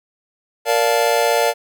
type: chord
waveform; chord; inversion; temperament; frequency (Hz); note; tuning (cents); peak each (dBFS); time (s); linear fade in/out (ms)
square; Bb major seventh; none; just; 466.2 / 582.7 / 699.2 / 874.1; Bb4 / D5 / F5 / A5; 0 / -14 / +2 / -12; -20 / -20 / -21 / -22; 0.65-1.54; 50
effects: none